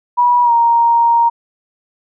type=tone with pitch glide; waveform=sine; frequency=971 to 934.1 Hz; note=B5 to A#5; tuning=-30 to +3 cents; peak=-8 dBFS; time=0.17-1.3 s; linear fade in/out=20 ms; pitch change=-67 cents; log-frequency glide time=0.43-0.52 s; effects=none